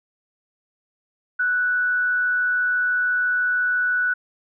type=tone with frequency modulation; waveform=sine; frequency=1480 Hz; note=F#6; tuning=in tune; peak=-18 dBFS; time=1.39-4.14 s; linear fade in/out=10 ms; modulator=114 Hz; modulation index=0.28; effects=none